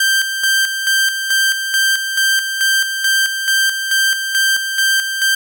sawtooth tone with tremolo, 1572 Hz, G6, 4 cents sharp, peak -8 dBFS, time 0-5.35 s, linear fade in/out 5 ms, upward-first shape square, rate 2.3 Hz, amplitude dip 55%, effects none

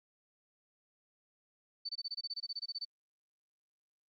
sine tone bursts, 4541 Hz, C#8, 41 cents sharp, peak -36 dBFS, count 16, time 1.85-2.851 s, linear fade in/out 10 ms, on 41 ms, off 23 ms, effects Opus 48 kbps

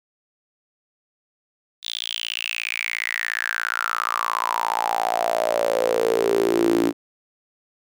sawtooth tone with high-pass filter sweep, 57.1 Hz, A#1, 35 cents flat, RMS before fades -23 dBFS, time 1.82-6.93 s, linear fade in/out 50 ms, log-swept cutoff 3700 to 300 Hz, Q 8.1, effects none

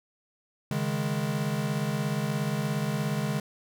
square chord, C# suspended second, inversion none, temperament equal with one note detuned, 138.59 / 155.56 / 207.1 Hz, C#3 / D#3 / G#3, 0 / 0 / -5 cents, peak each -32 dBFS, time 0.71-3.4 s, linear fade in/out 2 ms, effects none

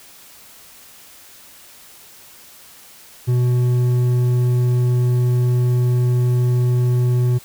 triangle tone with hard clipping, 123.47 Hz, B2, in tune, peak -15 dBFS, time 3.27-7.39 s, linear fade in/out 20 ms, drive 9 dB, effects white hiss -44 dBFS RMS until 7.44 s

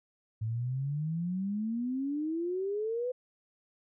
sine exponential sweep, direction up, 107.6 to 509 Hz, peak -30 dBFS, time 0.41-3.12 s, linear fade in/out 10 ms, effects none

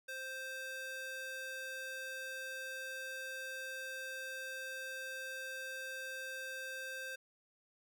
square tone with high-pass filter, 523.3 Hz, C5, in tune, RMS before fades -44 dBFS, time 0.08-7.16 s, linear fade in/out 10 ms, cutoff 1100 Hz, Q 2.9, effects none

